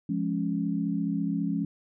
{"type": "chord", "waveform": "sine", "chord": "Db major", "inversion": "first", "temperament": "just", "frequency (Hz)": [173.24, 207.9, 277.2], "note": ["F3", "Ab3", "Db4"], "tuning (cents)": [-14, 2, 0], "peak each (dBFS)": -30, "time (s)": [0.09, 1.65], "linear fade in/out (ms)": 5, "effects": []}